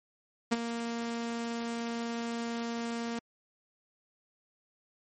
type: tone with ADSR envelope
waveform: sawtooth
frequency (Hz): 233.1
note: A#3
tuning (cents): 0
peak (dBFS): -19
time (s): 0.51-3.19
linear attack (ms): 15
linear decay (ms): 31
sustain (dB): -10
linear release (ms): 3
effects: MP3 32 kbps